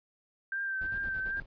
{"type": "tone with vibrato", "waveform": "sine", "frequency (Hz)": 1568, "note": "G6", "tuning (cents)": 0, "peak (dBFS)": -31, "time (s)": [0.52, 1.4], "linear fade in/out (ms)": 2, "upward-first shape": "triangle", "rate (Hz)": 2.6, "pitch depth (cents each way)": 37}
{"type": "noise with tremolo", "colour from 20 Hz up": "brown", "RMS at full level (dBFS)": -43, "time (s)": [0.81, 1.46], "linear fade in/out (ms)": 5, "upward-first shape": "square", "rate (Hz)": 9, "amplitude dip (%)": 65}
{"effects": ["resampled to 11025 Hz"]}